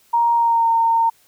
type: tone with pitch glide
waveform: sine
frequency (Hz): 937 to 915.6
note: A#5 to A#5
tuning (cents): +9 to -31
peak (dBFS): -13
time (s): 0.13-1.1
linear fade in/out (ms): 10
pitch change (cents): -40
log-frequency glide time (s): 0.34-0.69
effects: white hiss -56 dBFS RMS until 1.27 s